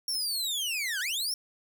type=linear two-way sweep; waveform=sawtooth; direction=down then up; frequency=5570 to 1447 to 5570 Hz; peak=-26 dBFS; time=0.08-1.34 s; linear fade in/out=2 ms; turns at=1 s; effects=none